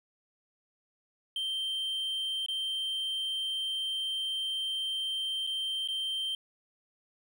triangle tone with dropouts, 3136 Hz, G7, in tune, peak -29 dBFS, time 1.36-6.35 s, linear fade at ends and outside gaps 2 ms, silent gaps 2.462-2.484 / 5.467-5.472 / 5.876-5.885 s, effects none

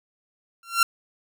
sawtooth tone with exponential growth, 1369 Hz, F6, 35 cents flat, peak -9 dBFS, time 0.63-0.83 s, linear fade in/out 2 ms, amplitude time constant 43 ms, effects none

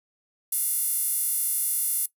sawtooth tone with high-pass filter, 702 Hz, F5, 9 cents sharp, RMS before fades -26 dBFS, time 0.52-2.06 s, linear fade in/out 5 ms, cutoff 11000 Hz, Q 3.6, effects noise-tail reverb RT60 0.1 s tail -19 dB re dry

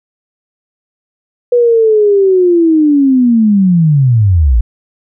sine linear sweep, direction down, 490.4 to 51.4 Hz, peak -5 dBFS, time 1.52-4.61 s, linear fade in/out 5 ms, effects none

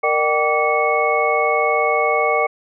sine tone cluster, 464.5 / 603 / 768 / 1153 / 2198 Hz, A#4 / D5 / G5 / D6 / C#7, -6 / +46 / -36 / -32 / -15 cents, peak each -21 dBFS, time 0.03-2.47 s, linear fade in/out 10 ms, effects none

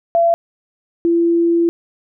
sine tone pair in turn, 677 / 338.5 Hz, E5 / E4, +46 / +46 cents, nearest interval octave, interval 1200 cents, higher first, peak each -10 / -11 dBFS, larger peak first, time 0.15-0.34 / 1.05-1.69 s, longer second, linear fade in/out 0 ms, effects none

